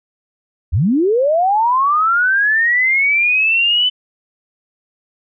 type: linear sweep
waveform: sine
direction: up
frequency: 63.3 to 3025 Hz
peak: -11 dBFS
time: 0.72-3.9 s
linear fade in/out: 20 ms
effects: none